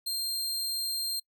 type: tone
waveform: sawtooth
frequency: 4186 Hz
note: C8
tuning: in tune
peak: -27 dBFS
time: 0.06-1.2 s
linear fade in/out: 10 ms
effects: noise-tail reverb RT60 0.1 s tail -25 dB re dry